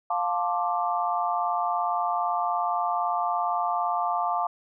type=chord; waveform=sine; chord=D minor seventh; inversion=first; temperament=just; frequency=704.8 / 881 / 1057.2 / 1174.7 Hz; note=F5 / A5 / C6 / D6; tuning=+16 / +2 / +18 / 0 cents; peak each=-27 / -29 / -33 / -29 dBFS; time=0.1-4.47 s; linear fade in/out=5 ms; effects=none